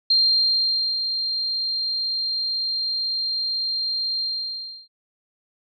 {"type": "tone with ADSR envelope", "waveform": "sine", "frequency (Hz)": 4186, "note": "C8", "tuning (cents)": 0, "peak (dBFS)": -14, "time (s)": [0.1, 4.88], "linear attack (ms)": 6, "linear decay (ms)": 870, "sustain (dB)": -8, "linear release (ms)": 670, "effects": []}